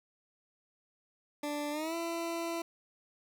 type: tone with pitch glide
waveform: 20% pulse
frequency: 293.7 to 335.4 Hz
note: D4 to E4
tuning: 0 to +30 cents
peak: -29 dBFS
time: 1.43-2.62 s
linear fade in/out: 5 ms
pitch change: +230 cents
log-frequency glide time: 1.71-1.95 s
effects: none